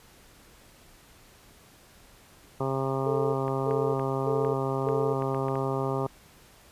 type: harmonic tone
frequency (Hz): 134.3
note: C3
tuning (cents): +46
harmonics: 1 / 2 / 3 / 4 / 5 / 6 / 7 / 8 / 9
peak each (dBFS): -31 / -35 / -31 / -35 / -37 / -38 / -38 / -40 / -38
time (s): 2.6-6.07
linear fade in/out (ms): 5
type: tone bursts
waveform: sine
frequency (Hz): 440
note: A4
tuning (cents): 0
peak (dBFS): -26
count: 4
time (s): 3.06-5.14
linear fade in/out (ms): 10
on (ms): 280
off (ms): 320
type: clicks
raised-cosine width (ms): 0.5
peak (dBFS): -25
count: 9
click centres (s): 3.481 / 3.71 / 3.996 / 4.449 / 4.888 / 5.222 / 5.346 / 5.484 / 5.555
effects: pink hiss -55 dBFS RMS until 6.71 s + resampled to 32000 Hz